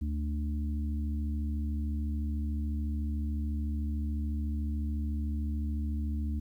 harmonic tone, 73.8 Hz, D2, 9 cents sharp, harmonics 1 / 3 / 4, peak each -30 / -38 / -43 dBFS, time 0.01-6.4 s, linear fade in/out 10 ms, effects 11-bit

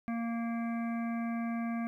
harmonic tone, 231.7 Hz, A#3, 10 cents flat, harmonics 1 / 3 / 5 / 7 / 9 / 10, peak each -32 / -42 / -46 / -49 / -51 / -52 dBFS, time 0.08-1.87 s, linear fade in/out 0 ms, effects 12-bit

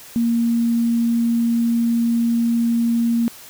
sine tone, 233.1 Hz, A#3, in tune, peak -15 dBFS, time 0.16-3.28 s, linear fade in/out 0 ms, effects white hiss -41 dBFS RMS until 3.49 s

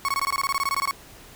35% pulse tone bursts, 1105 Hz, C#6, 6 cents flat, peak -20 dBFS, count 16, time 0.05-0.91 s, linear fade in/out 0 ms, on 35 ms, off 20 ms, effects pink hiss -47 dBFS RMS until 1.35 s

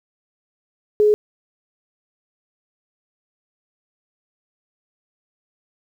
sine tone, 420.9 Hz, G#4, 23 cents sharp, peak -11 dBFS, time 1-1.14 s, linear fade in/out 0 ms, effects 8-bit

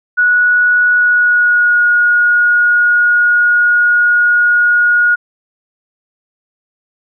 sine tone with pitch glide, 1465 to 1442.3 Hz, F#6 to F#6, -18 to -45 cents, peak -7 dBFS, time 0.17-5.16 s, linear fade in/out 20 ms, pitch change -27 cents, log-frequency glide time 0.95-1.85 s, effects none

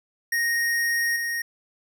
square tone with level steps, 1864.7 Hz, A#6, in tune, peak -22 / -26 dBFS, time 0.32-1.42 s, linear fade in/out 5 ms, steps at 1.16 s, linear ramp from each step 2 ms, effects none

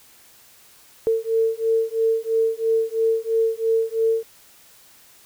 sine beating tone pair, 448.7 / 451.7 Hz, A4 / A4, +34 / +45 cents, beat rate 3 Hz, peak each -21 dBFS, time 1.07-4.23 s, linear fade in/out 0 ms, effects white hiss -51 dBFS RMS until 5.25 s

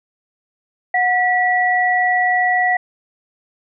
sine tone pair together, 730 / 1946.4 Hz, F#5 / B6, -24 / -26 cents, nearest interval octave + perfect fourth, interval 1698 cents, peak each -16 dBFS, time 0.94-2.77 s, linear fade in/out 5 ms, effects none

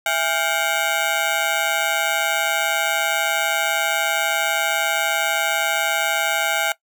15% pulse ring-modulated tone, 740 Hz, F#5, in tune, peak -9 dBFS, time 0.06-6.72 s, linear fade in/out 2 ms, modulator 76.2 Hz, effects noise-tail reverb RT60 0.1 s tail -19 dB re dry

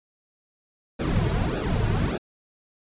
brown noise with flanger, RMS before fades -24 dBFS, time 0.99-2.18 s, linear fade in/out 10 ms, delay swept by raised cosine 0.95 to 3.85 ms, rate 1.7 Hz, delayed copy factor -0.95, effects resampled to 8000 Hz

